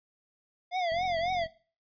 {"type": "tone with vibrato", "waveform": "square", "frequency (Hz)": 698.5, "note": "F5", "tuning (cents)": 0, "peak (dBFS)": -28, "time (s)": [0.71, 1.48], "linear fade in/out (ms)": 50, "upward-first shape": "triangle", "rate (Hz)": 3.7, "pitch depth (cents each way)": 140}
{"type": "click train", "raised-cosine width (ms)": 5, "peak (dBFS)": -36, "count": 25, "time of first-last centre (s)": [0.92, 1.461], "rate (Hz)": 44.4}
{"effects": ["noise-tail reverb RT60 0.4 s tail -20 dB re dry", "resampled to 11025 Hz"]}